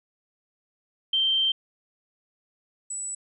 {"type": "tone pair in turn", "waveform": "sine", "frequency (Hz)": [3136, 7902], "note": ["G7", "B8"], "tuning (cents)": [0, 0], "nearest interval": "octave + major third", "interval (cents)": 1600, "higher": "second", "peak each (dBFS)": [-20, -30], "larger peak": "first", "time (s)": [[1.13, 1.52], [2.9, 3.15]], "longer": "first", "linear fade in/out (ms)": 5, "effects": []}